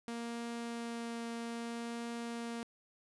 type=tone with vibrato; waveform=sawtooth; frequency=233.5 Hz; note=A#3; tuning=3 cents sharp; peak=-35 dBFS; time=0.08-2.63 s; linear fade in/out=0 ms; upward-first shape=triangle; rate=0.62 Hz; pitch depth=9 cents each way; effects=resampled to 24000 Hz